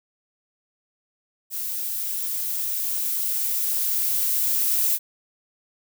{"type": "noise with level ramp", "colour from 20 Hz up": "violet", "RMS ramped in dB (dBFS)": [-29, -21], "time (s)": [1.5, 4.99], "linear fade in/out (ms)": 50, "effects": []}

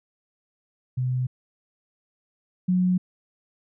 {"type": "tone pair in turn", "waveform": "sine", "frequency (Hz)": [127, 182.22], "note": ["B2", "F#3"], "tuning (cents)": [49, -26], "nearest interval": "tritone", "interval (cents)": 625, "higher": "second", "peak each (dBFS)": [-22, -18], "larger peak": "second", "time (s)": [[0.97, 1.27], [2.68, 2.98]], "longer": "neither", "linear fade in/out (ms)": 10, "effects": []}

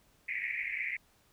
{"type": "band-pass noise", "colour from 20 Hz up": "pink", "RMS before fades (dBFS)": -36, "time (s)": [0.28, 0.97], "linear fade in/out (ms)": 10, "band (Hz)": [1900, 2400], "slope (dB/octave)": 96, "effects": ["pink hiss -67 dBFS RMS until 1.32 s"]}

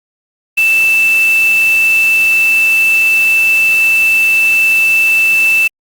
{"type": "tone in noise", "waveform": "sine", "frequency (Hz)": 2649, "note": "E7", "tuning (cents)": 8, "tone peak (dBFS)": -7, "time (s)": [0.57, 5.68], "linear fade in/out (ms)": 10, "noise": "white", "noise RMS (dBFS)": -25, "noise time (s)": [0.57, 5.68], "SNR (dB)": 15, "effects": ["Opus 48 kbps"]}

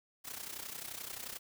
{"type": "noise with amplitude modulation", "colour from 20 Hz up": "white", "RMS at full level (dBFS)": -41, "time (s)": [0.24, 1.39], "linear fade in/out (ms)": 20, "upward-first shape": "sine", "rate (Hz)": 31.4, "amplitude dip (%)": 75, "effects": []}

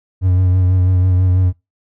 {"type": "tone with vibrato", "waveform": "triangle", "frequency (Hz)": 91.8, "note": "F#2", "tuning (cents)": -13, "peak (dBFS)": -8, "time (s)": [0.21, 1.53], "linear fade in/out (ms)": 50, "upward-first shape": "sine", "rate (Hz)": 6.1, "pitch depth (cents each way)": 31, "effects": ["noise-tail reverb RT60 0.2 s tail -20 dB re dry"]}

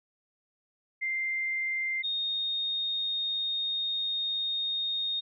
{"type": "tone pair in turn", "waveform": "sine", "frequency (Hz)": [2093, 3699], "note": ["C7", "A#7"], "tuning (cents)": [0, -14], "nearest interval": "minor seventh", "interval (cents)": 986, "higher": "second", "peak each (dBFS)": -28, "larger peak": "neither", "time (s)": [[1.01, 2.03], [2.03, 5.21]], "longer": "second", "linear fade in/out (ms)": 20, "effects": []}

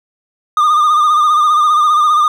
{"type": "tone with vibrato", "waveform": "triangle", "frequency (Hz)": 1214, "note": "D#6", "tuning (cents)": -43, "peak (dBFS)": -6, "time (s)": [0.57, 2.28], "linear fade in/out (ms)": 2, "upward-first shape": "sine", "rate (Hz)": 15, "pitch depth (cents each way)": 49, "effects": []}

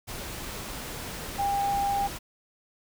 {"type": "tone in noise", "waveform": "sine", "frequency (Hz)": 800, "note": "G5", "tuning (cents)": 35, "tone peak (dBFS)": -24, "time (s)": [1.38, 2.08], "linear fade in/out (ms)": 20, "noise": "pink", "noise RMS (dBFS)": -37, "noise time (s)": [0.07, 2.19], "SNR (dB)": 10, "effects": []}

